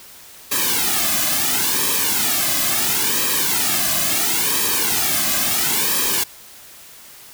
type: noise with flanger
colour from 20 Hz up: white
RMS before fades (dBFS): -19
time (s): 0.51-6.24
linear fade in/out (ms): 10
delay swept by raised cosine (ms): 1.4 to 2.19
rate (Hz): 0.73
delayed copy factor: -0.85
effects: white hiss -42 dBFS RMS until 7.33 s